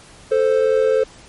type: tone pair together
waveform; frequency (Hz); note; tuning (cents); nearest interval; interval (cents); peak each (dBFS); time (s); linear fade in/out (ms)
triangle; 440 / 523.3; A4 / C5; 0 / 0; minor third; 300; -14; 0.31-1.04; 10
effects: pink hiss -44 dBFS RMS until 1.28 s + MP3 48 kbps